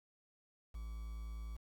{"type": "tone with quantisation", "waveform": "triangle", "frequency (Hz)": 55, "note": "A1", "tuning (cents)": 0, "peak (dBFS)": -40, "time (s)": [0.74, 1.57], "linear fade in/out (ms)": 10, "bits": 10, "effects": []}